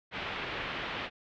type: low-pass noise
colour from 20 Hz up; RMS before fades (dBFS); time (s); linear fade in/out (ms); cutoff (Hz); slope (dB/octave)
white; -37; 0.11-1.1; 50; 3100; 24
effects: low-pass 5000 Hz 12 dB/octave